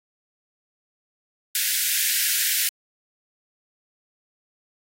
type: high-pass noise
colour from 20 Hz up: white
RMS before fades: -22 dBFS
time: 1.55-2.69 s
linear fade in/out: 2 ms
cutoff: 1500 Hz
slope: 96 dB/octave
effects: AAC 48 kbps